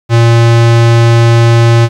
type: tone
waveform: square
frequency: 116.54 Hz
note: A#2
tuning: in tune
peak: -4 dBFS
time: 0.09-1.89 s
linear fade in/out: 50 ms
effects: low-pass 6000 Hz 12 dB/octave + 7-bit

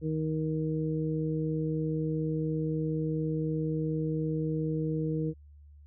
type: harmonic tone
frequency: 157.1 Hz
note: D#3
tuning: 17 cents sharp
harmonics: 1 / 2 / 3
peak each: -30 / -33 / -35 dBFS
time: 0.01-5.34 s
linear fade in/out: 50 ms
effects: added 73 Hz sine -50 dBFS peak until 5.86 s

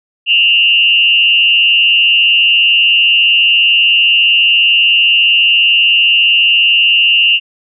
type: tone with frequency modulation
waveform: sine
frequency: 2794 Hz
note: F7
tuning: in tune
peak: -6 dBFS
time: 0.26-7.4 s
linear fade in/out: 50 ms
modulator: 173 Hz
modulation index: 0.69
effects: none

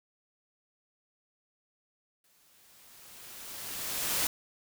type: noise with exponential growth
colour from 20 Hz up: white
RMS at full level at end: -28 dBFS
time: 2.24-4.27 s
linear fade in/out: 2 ms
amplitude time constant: 440 ms
effects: none

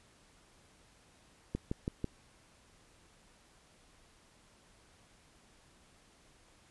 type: click train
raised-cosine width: 3 ms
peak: -21 dBFS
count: 4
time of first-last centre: 1.55-2.043 s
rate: 6.08 Hz
effects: pink hiss -64 dBFS RMS until 6.7 s + resampled to 24000 Hz

